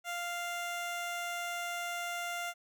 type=tone; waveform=15% pulse; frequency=697 Hz; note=F5; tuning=4 cents flat; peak=-29 dBFS; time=0.04-2.54 s; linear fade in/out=50 ms; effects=none